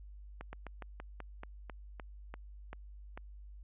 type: slowing click train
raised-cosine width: 0.5 ms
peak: -29 dBFS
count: 12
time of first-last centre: 0.41-3.175 s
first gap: 120 ms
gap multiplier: 1.14
effects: added 50 Hz sine -48 dBFS peak until 3.63 s + resampled to 8000 Hz